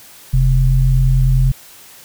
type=tone pair together; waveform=sine; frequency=41.2 / 130.81 Hz; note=E1 / C3; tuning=0 / 0 cents; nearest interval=octave + minor sixth; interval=2000 cents; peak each=-12 dBFS; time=0.33-1.52 s; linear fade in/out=10 ms; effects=white hiss -41 dBFS RMS until 2.04 s